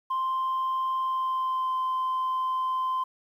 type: tone with pitch glide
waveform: sine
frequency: 1046.5 to 1035.7 Hz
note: C6 to C6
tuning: 0 to -18 cents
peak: -23 dBFS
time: 0.1-3.04 s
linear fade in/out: 10 ms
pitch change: -18 cents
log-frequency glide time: 1-1.76 s
effects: tanh soft clip ceiling -23 dBFS + 10-bit

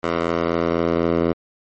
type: tone with band-pass filter sweep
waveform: 10% pulse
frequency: 84 Hz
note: E2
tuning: 33 cents sharp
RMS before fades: -20 dBFS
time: 0.03-1.33 s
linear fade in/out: 10 ms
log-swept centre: 940 to 430 Hz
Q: 0.75
effects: MP3 32 kbps

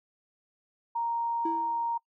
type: tone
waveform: sine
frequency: 932.3 Hz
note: A#5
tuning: in tune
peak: -27 dBFS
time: 0.95-1.98 s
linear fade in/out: 10 ms
type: tone with exponential decay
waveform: triangle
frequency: 329.6 Hz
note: E4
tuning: in tune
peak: -26 dBFS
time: 1.45-1.91 s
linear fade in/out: 5 ms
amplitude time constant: 100 ms
effects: noise-tail reverb RT60 0.1 s tail -25 dB re dry

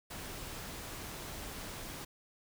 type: noise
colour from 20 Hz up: pink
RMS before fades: -44 dBFS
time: 0.1-2.05 s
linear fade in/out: 10 ms
effects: none

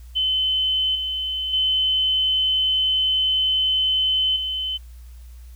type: tone with level steps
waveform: sine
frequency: 3050 Hz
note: G7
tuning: 48 cents flat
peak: -18 / -23 / -17 / -23 dBFS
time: 0.15-4.78 s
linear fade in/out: 20 ms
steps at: 0.95 / 1.53 / 4.36 s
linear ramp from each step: 5 ms
effects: added 60 Hz sine -38 dBFS peak until 5.55 s + white hiss -57 dBFS RMS until 5.55 s

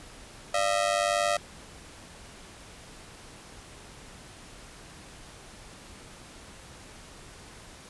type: ring-modulated tone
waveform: sawtooth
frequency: 640 Hz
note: D#5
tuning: 49 cents sharp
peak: -17 dBFS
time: 0.54-1.37 s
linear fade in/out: 5 ms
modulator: 50.5 Hz
effects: pink hiss -48 dBFS RMS until 7.89 s + resampled to 24000 Hz

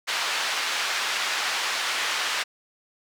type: band-pass noise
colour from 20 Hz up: pink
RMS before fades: -27 dBFS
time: 0.07-2.44 s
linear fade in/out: 20 ms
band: 1200 to 5100 Hz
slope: 12 dB/octave
effects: none

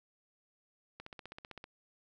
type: click train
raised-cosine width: 0.3 ms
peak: -30 dBFS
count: 11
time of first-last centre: 1-1.641 s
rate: 15.6 Hz
effects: none

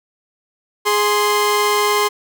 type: tone pair together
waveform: sawtooth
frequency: 415.3 / 1046.5 Hz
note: G#4 / C6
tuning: 0 / 0 cents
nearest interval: octave + major third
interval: 1600 cents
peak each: -13 dBFS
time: 0.85-2.09 s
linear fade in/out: 20 ms
effects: none

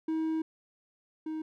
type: tone pair in turn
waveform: triangle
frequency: 319 / 314.2 Hz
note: D#4 / D#4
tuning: +43 / +17 cents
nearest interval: unison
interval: 26 cents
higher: first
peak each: -26 / -31 dBFS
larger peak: first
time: 0.08-0.42 / 1.26-1.42 s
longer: first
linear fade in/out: 5 ms
effects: none

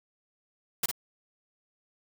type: noise with echo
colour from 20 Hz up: white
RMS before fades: -27 dBFS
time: 0.83-0.86 s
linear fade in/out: 5 ms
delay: 54 ms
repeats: 1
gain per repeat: -5 dB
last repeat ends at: 0.914 s
effects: none

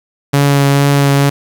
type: tone with vibrato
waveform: sawtooth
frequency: 140.8 Hz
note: C#3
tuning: 27 cents sharp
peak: -4 dBFS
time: 0.33-1.3 s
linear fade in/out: 10 ms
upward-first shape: triangle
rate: 2.2 Hz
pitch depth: 16 cents each way
effects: 7-bit

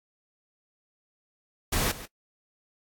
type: noise with echo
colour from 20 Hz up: pink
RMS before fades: -26 dBFS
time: 1.72-1.92 s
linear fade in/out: 10 ms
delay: 140 ms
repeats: 1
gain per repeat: -15 dB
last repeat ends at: 2.06 s
effects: noise-tail reverb RT60 0.1 s tail -21 dB re dry + AAC 64 kbps

